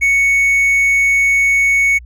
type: tone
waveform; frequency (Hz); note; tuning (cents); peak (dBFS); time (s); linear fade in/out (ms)
triangle; 2220; C#7; +2; -8; 0.01-1.99; 20
effects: added 60 Hz sine -33 dBFS peak until 2.05 s